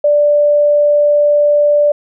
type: tone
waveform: sine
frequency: 587.3 Hz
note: D5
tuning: in tune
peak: -7 dBFS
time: 0.04-1.92 s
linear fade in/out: 5 ms
effects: none

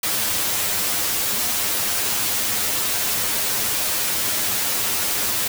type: noise with comb filter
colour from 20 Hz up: white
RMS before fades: -22 dBFS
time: 0.03-5.48 s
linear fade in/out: 5 ms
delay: 9.7 ms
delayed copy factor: +0.8
effects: none

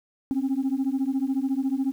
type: beating tone pair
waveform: sine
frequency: 261.3 / 275.3 Hz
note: C4 / C#4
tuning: -2 / -12 cents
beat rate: 14 Hz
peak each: -24 dBFS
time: 0.31-1.92 s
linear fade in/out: 0 ms
effects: tanh soft clip ceiling -19 dBFS + 9-bit

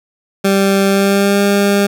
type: tone with pitch glide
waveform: 20% pulse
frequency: 196 to 201 Hz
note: G3 to G3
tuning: 0 to +44 cents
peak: -5 dBFS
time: 0.44-1.87 s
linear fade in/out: 10 ms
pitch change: +44 cents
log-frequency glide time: 0.88-1.41 s
effects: none

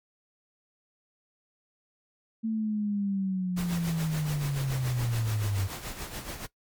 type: linear sweep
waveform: sine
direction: down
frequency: 224.6 to 94.3 Hz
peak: -26 dBFS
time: 2.43-5.68 s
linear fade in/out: 20 ms
type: noise with tremolo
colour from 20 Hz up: pink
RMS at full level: -36 dBFS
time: 3.56-6.47 s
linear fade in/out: 20 ms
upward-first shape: sine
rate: 7 Hz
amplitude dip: 60%
effects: noise-tail reverb RT60 0.1 s tail -18 dB re dry + MP3 96 kbps

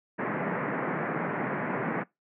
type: band-pass noise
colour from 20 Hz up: pink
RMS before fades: -31 dBFS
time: 0.18-2.04 s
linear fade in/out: 20 ms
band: 140 to 2100 Hz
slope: 48 dB/octave
effects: noise-tail reverb RT60 0.2 s tail -23 dB re dry

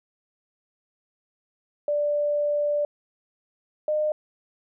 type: tone pair in turn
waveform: sine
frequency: 587.3 / 608.8 Hz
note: D5 / D#5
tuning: 0 / -38 cents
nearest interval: minor second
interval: 62 cents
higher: second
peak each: -21 dBFS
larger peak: neither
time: 1.88-2.85 / 3.88-4.12 s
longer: first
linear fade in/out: 2 ms
effects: none

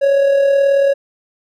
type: tone with amplitude modulation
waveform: triangle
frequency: 555 Hz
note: C#5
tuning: 2 cents sharp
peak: -6 dBFS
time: 0.01-0.94 s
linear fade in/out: 20 ms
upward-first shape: sine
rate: 38.5 Hz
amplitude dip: 40%
effects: none

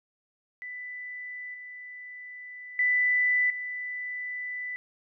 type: tone with level steps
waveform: sine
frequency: 1989 Hz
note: B6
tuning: 12 cents sharp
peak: -36 / -40 / -21 / -32 dBFS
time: 0.62-4.76 s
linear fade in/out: 0 ms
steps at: 1.54 / 2.79 / 3.5 s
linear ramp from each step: 2 ms
effects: none

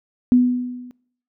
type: tone with level ramp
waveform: sine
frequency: 247.8 Hz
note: B3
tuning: 6 cents sharp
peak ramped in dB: -8 to -36 dBFS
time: 0.32-0.91 s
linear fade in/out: 0 ms
effects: noise-tail reverb RT60 0.6 s tail -23 dB re dry

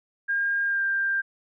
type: tone with pitch glide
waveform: sine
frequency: 1613 to 1588 Hz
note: G6 to G6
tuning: +49 to +22 cents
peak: -22 dBFS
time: 0.28-1.22 s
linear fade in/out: 20 ms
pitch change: -27 cents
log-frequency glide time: 0.65-0.83 s
effects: none

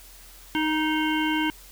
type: harmonic tone with a mistuned harmonic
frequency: 310 Hz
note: D#4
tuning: 6 cents flat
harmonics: 1 / 3 / 5 / 7 / 9 / 10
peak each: -24 / -29 / -31 / -32 / -34 / -34 dBFS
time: 0.55-1.5 s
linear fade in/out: 0 ms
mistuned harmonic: 3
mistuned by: +23 cents
effects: added 43 Hz sine -49 dBFS peak until 1.71 s + white hiss -49 dBFS RMS until 1.71 s

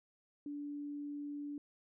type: tone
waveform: sine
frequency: 290 Hz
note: D4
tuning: 22 cents flat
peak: -40 dBFS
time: 0.46-1.58 s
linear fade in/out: 2 ms
effects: none

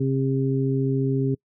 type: harmonic tone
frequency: 134.3 Hz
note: C3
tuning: 46 cents sharp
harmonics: 1 / 2 / 3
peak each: -22 / -25 / -27 dBFS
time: 0-1.35 s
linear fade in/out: 10 ms
effects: noise-tail reverb RT60 0.1 s tail -26 dB re dry

